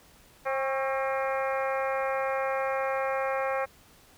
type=harmonic tone with a mistuned harmonic; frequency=267.3 Hz; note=C4; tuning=37 cents sharp; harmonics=2 / 3 / 4 / 5 / 6 / 7 / 8 / 9; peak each=-29 / -33 / -35 / -37 / -39 / -40 / -41 / -42 dBFS; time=0.45-3.66 s; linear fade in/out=20 ms; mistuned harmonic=4; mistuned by=+47 cents; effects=pink hiss -57 dBFS RMS until 4.17 s